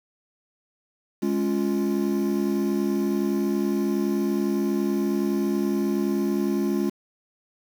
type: chord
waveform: triangle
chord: Db major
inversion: second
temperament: equal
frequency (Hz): 207.7 / 277.2 / 349.2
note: Ab3 / Db4 / F4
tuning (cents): 0 / 0 / 0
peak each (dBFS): -23 / -25 / -24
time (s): 1.22-6.9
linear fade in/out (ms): 10
effects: 7-bit